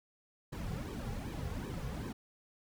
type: noise with flanger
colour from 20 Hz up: brown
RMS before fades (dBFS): -40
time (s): 0.52-2.13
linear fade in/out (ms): 10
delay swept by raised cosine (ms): 1.4 to 3.3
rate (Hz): 2.6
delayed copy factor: -0.85
effects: none